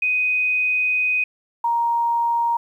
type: tone pair in turn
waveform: sine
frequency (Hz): 2500 / 936.4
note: D#7 / A#5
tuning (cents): +8 / +8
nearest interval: octave + perfect fourth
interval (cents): 1700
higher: first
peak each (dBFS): -17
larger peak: neither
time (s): 0.02-1.24 / 1.64-2.57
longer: first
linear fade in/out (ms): 5
effects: 9-bit